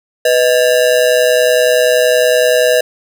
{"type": "ring-modulated tone", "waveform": "square", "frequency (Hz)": 562, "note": "C#5", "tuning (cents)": 24, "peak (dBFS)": -6, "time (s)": [0.25, 2.81], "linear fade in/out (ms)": 5, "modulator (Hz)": 65.3, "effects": []}